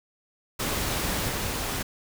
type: noise with level steps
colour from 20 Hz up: pink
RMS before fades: -28 / -30 dBFS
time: 0.59-1.83 s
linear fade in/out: 10 ms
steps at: 1.28 s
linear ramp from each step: 20 ms
effects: none